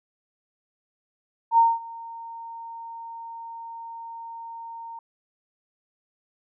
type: tone with ADSR envelope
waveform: sine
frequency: 920 Hz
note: A#5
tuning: 23 cents flat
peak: -12 dBFS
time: 1.51-4.99 s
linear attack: 69 ms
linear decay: 210 ms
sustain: -23 dB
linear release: 3 ms
effects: none